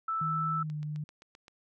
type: tone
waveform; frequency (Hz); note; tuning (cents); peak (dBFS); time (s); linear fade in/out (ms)
sine; 1318.5; E6; 0; -29; 0.08-0.63; 5
type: tone with pitch glide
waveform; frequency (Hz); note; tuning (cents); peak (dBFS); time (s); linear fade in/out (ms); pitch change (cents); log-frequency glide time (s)
sine; 156.9 to 150.51; D#3 to D3; +15 to +43; -33; 0.21-1.04; 5; -72; 0.62-0.74
type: click train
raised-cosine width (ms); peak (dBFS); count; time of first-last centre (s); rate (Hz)
0.2; -35; 7; 0.7-1.481; 7.68
effects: none